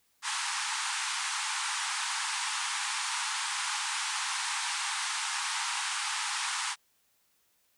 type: band-pass noise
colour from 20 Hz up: pink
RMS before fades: -33 dBFS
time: 0.22-6.76 s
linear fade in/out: 50 ms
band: 820 to 9900 Hz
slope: 96 dB/octave
effects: white hiss -71 dBFS RMS until 7.77 s